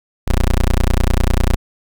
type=tone; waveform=20% pulse; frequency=30 Hz; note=B0; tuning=49 cents flat; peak=-7 dBFS; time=0.27-1.56 s; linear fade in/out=10 ms; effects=none